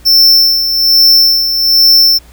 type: tone with tremolo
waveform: square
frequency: 5360 Hz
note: E8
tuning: 28 cents sharp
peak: -3 dBFS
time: 0.05-2.19 s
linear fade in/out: 20 ms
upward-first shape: sine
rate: 1.2 Hz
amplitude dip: 60%
effects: added 60 Hz sine -37 dBFS peak until 2.32 s + pink hiss -43 dBFS RMS until 2.32 s